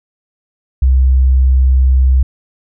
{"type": "tone", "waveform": "sine", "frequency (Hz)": 65, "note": "C2", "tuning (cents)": -11, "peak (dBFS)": -6, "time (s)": [0.82, 2.23], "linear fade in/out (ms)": 5, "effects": []}